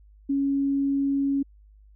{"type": "tone", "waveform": "sine", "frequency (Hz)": 277.2, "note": "C#4", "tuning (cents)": 0, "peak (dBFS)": -21, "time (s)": [0.29, 1.43], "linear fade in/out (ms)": 10, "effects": ["added 51 Hz sine -50 dBFS peak until 1.95 s"]}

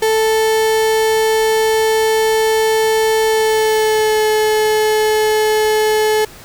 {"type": "tone with pitch glide", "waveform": "35% pulse", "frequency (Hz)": [440, 430.7], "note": ["A4", "A4"], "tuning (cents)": [0, -37], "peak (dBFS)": -10, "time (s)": [0.02, 6.25], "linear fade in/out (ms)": 5, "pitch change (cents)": -37, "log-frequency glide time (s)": [3.25, 4.25], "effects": ["pink hiss -38 dBFS RMS until 6.44 s"]}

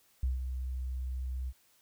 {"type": "tone with ADSR envelope", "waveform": "sine", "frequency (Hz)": 63.9, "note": "C2", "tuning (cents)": -40, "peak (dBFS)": -26, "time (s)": [0.23, 1.53], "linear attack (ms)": 4, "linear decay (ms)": 150, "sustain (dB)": -7, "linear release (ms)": 46, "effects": ["white hiss -67 dBFS RMS until 1.81 s"]}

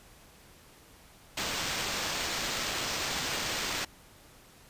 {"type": "noise with sample-and-hold", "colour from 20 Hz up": "white", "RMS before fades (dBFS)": -33, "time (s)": [1.37, 3.85], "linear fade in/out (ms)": 5, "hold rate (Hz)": 11025, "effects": ["pink hiss -56 dBFS RMS until 4.69 s", "resampled to 32000 Hz"]}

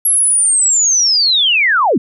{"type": "linear sweep", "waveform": "sine", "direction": "down", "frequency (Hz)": [11330, 174.61], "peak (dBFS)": -9, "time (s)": [0.05, 1.98], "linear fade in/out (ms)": 5, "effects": []}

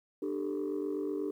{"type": "chord", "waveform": "sine", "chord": "D suspended fourth", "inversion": "none", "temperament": "equal with one note detuned", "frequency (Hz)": [298.5, 392, 440], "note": ["D4", "G4", "A4"], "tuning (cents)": [28, 0, 0], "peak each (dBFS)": [-34, -34, -37], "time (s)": [0.22, 1.31], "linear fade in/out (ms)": 5, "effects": ["tanh soft clip ceiling -27 dBFS", "11-bit"]}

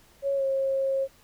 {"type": "tone with pitch glide", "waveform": "sine", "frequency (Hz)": [554, 539.5], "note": ["C#5", "C#5"], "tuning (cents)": [-1, -47], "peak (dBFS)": -23, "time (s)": [0.22, 1.08], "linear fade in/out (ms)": 50, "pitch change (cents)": -46, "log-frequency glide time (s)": [0.35, 0.44], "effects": ["pink hiss -58 dBFS RMS until 1.23 s"]}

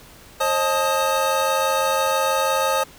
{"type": "tone cluster", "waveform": "square", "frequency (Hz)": [535, 621, 872, 1251], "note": ["C5", "D#5", "A5", "D#6"], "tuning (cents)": [38, -3, -16, 9], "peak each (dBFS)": [-23, -28, -25, -24], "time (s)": [0.4, 2.84], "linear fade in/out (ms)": 10, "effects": ["pink hiss -46 dBFS RMS until 2.98 s"]}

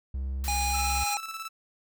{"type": "tone", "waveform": "triangle", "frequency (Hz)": 66.5, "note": "C2", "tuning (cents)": 29, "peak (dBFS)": -27, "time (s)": [0.14, 1.04], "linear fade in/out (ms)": 5}
{"type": "high-pass noise", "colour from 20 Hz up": "white", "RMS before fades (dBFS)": -38, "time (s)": [0.44, 1.14], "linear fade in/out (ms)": 0, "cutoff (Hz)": 830, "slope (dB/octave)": 12}
{"type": "harmonic tone", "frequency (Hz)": 820, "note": "G#5", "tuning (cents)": -22, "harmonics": [1, 3, 5, 7, 9, 10], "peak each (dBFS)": [-29, -34, -36, -37, -39, -39], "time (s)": [0.48, 1.17], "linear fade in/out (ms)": 0}
{"type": "tone with tremolo", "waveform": "sawtooth", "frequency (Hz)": 1318.5, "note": "E6", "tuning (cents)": 0, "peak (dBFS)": -30, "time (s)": [0.73, 1.49], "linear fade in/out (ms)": 20, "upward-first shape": "square", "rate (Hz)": 18, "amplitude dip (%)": 50}
{"effects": []}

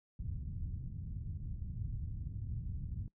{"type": "low-pass noise", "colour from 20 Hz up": "white", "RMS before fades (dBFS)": -41, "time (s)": [0.19, 3.08], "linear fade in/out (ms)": 2, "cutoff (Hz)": 130, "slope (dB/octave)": 24, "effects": ["noise-tail reverb RT60 0.1 s tail -22 dB re dry"]}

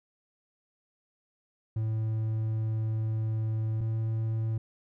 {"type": "tone pair in turn", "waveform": "triangle", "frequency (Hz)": [110.2, 111.48], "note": ["A2", "A2"], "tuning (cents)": [3, 23], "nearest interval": "unison", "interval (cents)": 20, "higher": "second", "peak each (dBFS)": -25, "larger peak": "neither", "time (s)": [[1.76, 3.81], [3.81, 4.58]], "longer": "first", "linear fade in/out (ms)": 5, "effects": []}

